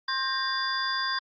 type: tone cluster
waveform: sine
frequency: 1063 / 1585 / 1854 / 3501 / 4823 Hz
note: C6 / G6 / A#6 / A7 / D8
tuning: +27 / +19 / -10 / -9 / +45 cents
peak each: -31 / -32 / -36 / -35 / -31 dBFS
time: 0.08-1.19 s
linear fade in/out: 5 ms
effects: Opus 48 kbps